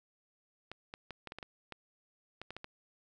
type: clicks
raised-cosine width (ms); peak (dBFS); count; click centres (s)
0.3; -27; 12; 0.716 / 0.939 / 1.107 / 1.273 / 1.321 / 1.386 / 1.428 / 1.723 / 2.416 / 2.506 / 2.566 / 2.644
effects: none